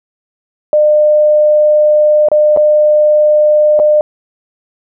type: tone with dropouts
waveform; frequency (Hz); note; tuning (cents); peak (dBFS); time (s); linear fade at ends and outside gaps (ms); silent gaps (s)
sine; 603; D5; +46; -5; 0.73-4.01; 1; 2.286-2.316 / 2.564-2.572 / 3.792-3.798
effects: none